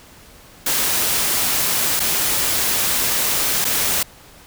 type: noise with dropouts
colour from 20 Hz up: white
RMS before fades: -19 dBFS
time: 0.66-4.03 s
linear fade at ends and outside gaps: 5 ms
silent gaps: 1.996-2.001 / 3.645-3.65 s
effects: pink hiss -45 dBFS RMS until 4.46 s